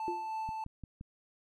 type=tone with tremolo; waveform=triangle; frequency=880 Hz; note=A5; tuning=in tune; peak=-32 dBFS; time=0-0.64 s; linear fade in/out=2 ms; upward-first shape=sine; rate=3.2 Hz; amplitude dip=25%
type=tone with exponential decay; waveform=sine; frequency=349.2 Hz; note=F4; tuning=in tune; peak=-31 dBFS; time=0.08-0.31 s; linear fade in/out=0 ms; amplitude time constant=50 ms
type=click train; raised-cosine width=5 ms; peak=-32 dBFS; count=4; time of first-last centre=0.49-1.011 s; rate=5.76 Hz
effects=none